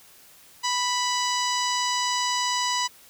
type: harmonic tone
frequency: 987.8 Hz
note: B5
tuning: in tune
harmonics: 1 / 2 / 3 / 4 / 5 / 6 / 7 / 8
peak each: -26 / -32 / -32 / -33 / -31 / -33 / -37 / -37 dBFS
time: 0.63-2.88 s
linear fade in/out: 20 ms
effects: white hiss -52 dBFS RMS until 3.09 s